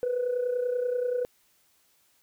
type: tone with amplitude modulation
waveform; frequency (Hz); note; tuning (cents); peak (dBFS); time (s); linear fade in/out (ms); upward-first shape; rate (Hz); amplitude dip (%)
sine; 493.9; B4; 0; -21; 0.03-1.25; 0; sine; 30.4; 65
effects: tanh soft clip ceiling -21 dBFS + white hiss -66 dBFS RMS until 2.22 s